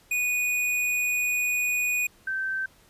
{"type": "tone pair in turn", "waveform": ["square", "sine"], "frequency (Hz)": [2475, 1551.5], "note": ["D#7", "G6"], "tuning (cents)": [-10, -18], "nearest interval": "minor sixth", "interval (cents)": 808, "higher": "first", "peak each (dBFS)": [-24, -26], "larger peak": "first", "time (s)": [[0.11, 2.07], [2.27, 2.66]], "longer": "first", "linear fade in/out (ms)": 5, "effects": ["pink hiss -58 dBFS RMS until 2.89 s", "resampled to 32000 Hz"]}